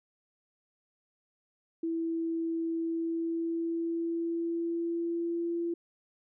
sine tone with pitch glide, 329.6 to 340 Hz, E4 to F4, 0 to -46 cents, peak -29 dBFS, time 1.83-5.74 s, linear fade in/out 5 ms, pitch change +54 cents, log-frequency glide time 2.78-5.55 s, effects none

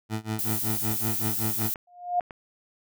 20% pulse tone with tremolo, 109.3 Hz, A2, 11 cents flat, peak -21 dBFS, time 0.09-1.71 s, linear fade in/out 50 ms, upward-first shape sine, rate 5.3 Hz, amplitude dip 95%
violet noise, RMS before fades -29 dBFS, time 0.39-1.74 s, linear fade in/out 0 ms
clicks, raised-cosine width 0.5 ms, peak -24 dBFS, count 4, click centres 1.618 / 1.758 / 2.208 / 2.308 s
sine tone with exponential growth, 710 Hz, F5, 28 cents sharp, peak -18 dBFS, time 1.87-2.2 s, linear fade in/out 5 ms, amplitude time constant 71 ms
effects none

